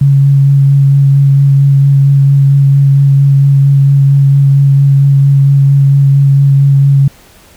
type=tone with vibrato; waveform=sine; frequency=138.8 Hz; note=C#3; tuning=3 cents sharp; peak=-3 dBFS; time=0.01-7.08 s; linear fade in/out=5 ms; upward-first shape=sine; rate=4.4 Hz; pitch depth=12 cents each way; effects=pink hiss -41 dBFS RMS until 7.56 s